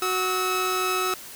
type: tone pair together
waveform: sawtooth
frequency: 370 / 1293.6 Hz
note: F#4 / E6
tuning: 0 / -33 cents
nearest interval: octave + minor seventh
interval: 2167 cents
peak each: -23 / -21 dBFS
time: 0.02-1.14 s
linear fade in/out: 2 ms
effects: white hiss -41 dBFS RMS until 1.35 s